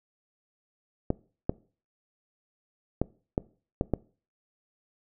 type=clicks; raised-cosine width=2 ms; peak=-11 dBFS; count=6; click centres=1.104 / 1.495 / 3.016 / 3.379 / 3.811 / 3.937 s; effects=noise-tail reverb RT60 0.4 s tail -22 dB re dry